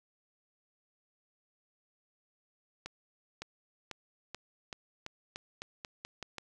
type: accelerating click train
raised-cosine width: 0.2 ms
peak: -23 dBFS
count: 12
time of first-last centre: 2.86-6.383 s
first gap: 560 ms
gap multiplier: 0.88
effects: none